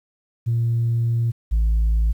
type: tone pair in turn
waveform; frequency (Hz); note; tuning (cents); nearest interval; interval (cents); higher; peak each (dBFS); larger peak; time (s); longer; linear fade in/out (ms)
sine; 116.54 / 55; A#2 / A1; 0 / 0; octave + minor second; 1300; first; -16 / -13; second; 0.46-1.32 / 1.51-2.13; first; 20
effects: tanh soft clip ceiling -14 dBFS + 9-bit